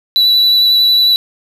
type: tone with vibrato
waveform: triangle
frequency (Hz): 3951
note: B7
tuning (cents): 0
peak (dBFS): -6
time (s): 0.16-1.16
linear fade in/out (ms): 0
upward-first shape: triangle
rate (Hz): 11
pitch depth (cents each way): 15
effects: 7-bit